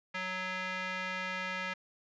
square tone with band-pass filter, 185.3 Hz, F#3, 3 cents sharp, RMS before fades -37 dBFS, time 0.14-1.74 s, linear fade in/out 10 ms, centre 2000 Hz, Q 1.9, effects resampled to 16000 Hz

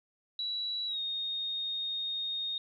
sine tone with pitch glide, 3920 to 3704 Hz, B7 to A#7, -14 to -12 cents, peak -32 dBFS, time 0.39-2.58 s, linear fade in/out 2 ms, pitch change -98 cents, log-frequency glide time 0.87-1 s, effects 12-bit

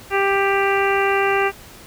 harmonic tone, 394.2 Hz, G4, 10 cents sharp, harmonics 1 / 2 / 3 / 4 / 5 / 6 / 7, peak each -19 / -22 / -24 / -25 / -26 / -27 / -27 dBFS, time 0.1-1.52 s, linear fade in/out 50 ms, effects pink hiss -42 dBFS RMS until 1.86 s

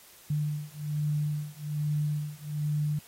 sine beating tone pair, 148.6 / 149.8 Hz, D3 / D3, +21 / +35 cents, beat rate 1.2 Hz, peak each -31 dBFS, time 0.3-2.99 s, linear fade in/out 5 ms, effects white hiss -54 dBFS RMS until 3.07 s + AAC 48 kbps

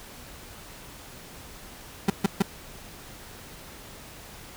35% pulse tone bursts, 196 Hz, G3, in tune, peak -16 dBFS, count 3, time 2.08-2.423 s, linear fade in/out 5 ms, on 21 ms, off 140 ms, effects pink hiss -45 dBFS RMS until 4.56 s

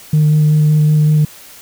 sine tone with vibrato, 152.1 Hz, D#3, 39 cents flat, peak -6 dBFS, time 0.13-1.25 s, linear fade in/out 5 ms, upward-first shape square, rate 5.3 Hz, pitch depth 9 cents each way, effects tanh soft clip ceiling -5 dBFS + white hiss -38 dBFS RMS until 1.61 s

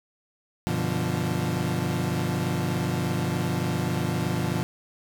30% pulse chord, G dominant seventh, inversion none, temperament equal with one note detuned, 95.93 / 123.47 / 146.83 / 174.61 Hz, G2 / B2 / D3 / F3, -37 / 0 / 0 / 0 cents, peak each -30 / -27 / -28 / -26 dBFS, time 0.67-4.63 s, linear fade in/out 0 ms, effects none

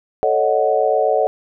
sine chord, D# half-diminished seventh, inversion second, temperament equal, 440 / 554.4 / 622.3 / 740 Hz, A4 / C#5 / D#5 / F#5, 0 / 0 / 0 / 0 cents, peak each -19 dBFS, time 0.23-1.27 s, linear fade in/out 0 ms, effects none

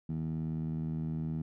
15% pulse tone with band-pass filter, 79.5 Hz, D#2, 38 cents sharp, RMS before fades -35 dBFS, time 0.09-1.42 s, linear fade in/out 5 ms, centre 180 Hz, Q 2.9, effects none

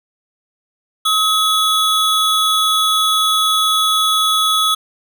square tone pair together, 1275 / 3399 Hz, D#6 / G#7, +42 / +39 cents, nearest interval octave + perfect fourth, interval 1697 cents, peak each -16 dBFS, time 1.05-4.75 s, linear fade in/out 10 ms, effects none

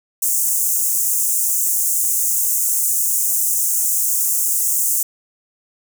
pink high-pass noise, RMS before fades -18 dBFS, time 0.22-5.03 s, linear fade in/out 5 ms, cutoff 6700 Hz, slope 48 dB/octave, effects none

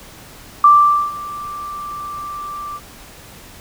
sine tone with ADSR envelope, 1174.7 Hz, D6, in tune, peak -4 dBFS, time 0.64-2.8 s, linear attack 3 ms, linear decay 470 ms, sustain -21 dB, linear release 44 ms, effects pink hiss -40 dBFS RMS until 3.6 s

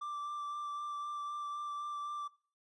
triangle tone with vibrato, 1174.7 Hz, D6, in tune, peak -36 dBFS, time 0.01-2.28 s, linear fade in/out 10 ms, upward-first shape sine, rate 3.9 Hz, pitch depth 13 cents each way, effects noise-tail reverb RT60 0.4 s tail -19 dB re dry + resampled to 24000 Hz

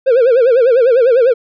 triangle tone with vibrato, 494 Hz, B4, in tune, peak -4 dBFS, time 0.06-1.34 s, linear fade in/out 20 ms, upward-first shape sine, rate 10 Hz, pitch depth 150 cents each way, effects tanh soft clip ceiling 0 dBFS + resampled to 11025 Hz

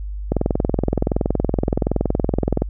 click train, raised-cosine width 2 ms, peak -4 dBFS, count 50, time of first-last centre 0.32-2.62 s, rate 21.3 Hz, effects added 50 Hz sine -25 dBFS peak until 2.69 s

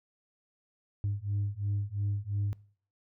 sine beating tone pair, 100 / 102.9 Hz, G2 / G#2, +35 / -16 cents, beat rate 2.9 Hz, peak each -31 dBFS, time 1.04-2.53 s, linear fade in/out 0 ms, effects noise-tail reverb RT60 0.5 s tail -23 dB re dry + tanh soft clip ceiling -25 dBFS

